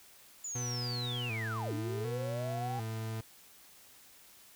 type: linear two-way sweep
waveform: sine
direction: down then up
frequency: 7040 to 284.9 to 809 Hz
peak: -37 dBFS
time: 0.44-2.8 s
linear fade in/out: 5 ms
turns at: 1.73 s
type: tone with vibrato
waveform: 40% pulse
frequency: 116.6 Hz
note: A#2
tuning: 1 cent sharp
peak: -35 dBFS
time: 0.55-3.21 s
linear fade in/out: 5 ms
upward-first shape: square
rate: 0.67 Hz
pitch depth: 82 cents each way
effects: white hiss -58 dBFS RMS until 4.55 s